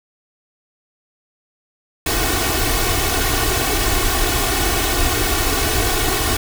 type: noise with comb filter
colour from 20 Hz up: pink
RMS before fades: -18 dBFS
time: 2.06-6.37 s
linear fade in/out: 5 ms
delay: 2.7 ms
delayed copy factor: +0.95
effects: none